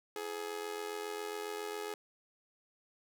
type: tone with amplitude modulation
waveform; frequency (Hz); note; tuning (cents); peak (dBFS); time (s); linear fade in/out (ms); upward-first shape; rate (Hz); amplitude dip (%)
sawtooth; 420.5; G#4; +22; -31; 0.16-1.94; 2; sine; 87.3; 75
effects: none